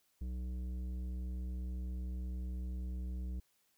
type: tone with tanh clipping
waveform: triangle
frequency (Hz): 62.1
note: B1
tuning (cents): +10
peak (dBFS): -39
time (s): 0.21-3.4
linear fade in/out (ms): 5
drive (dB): 15
effects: white hiss -75 dBFS RMS until 3.77 s